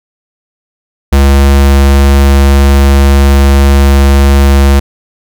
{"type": "tone", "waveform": "square", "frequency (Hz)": 69.3, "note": "C#2", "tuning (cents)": 0, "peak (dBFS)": -3, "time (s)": [1.12, 4.8], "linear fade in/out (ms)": 10, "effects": []}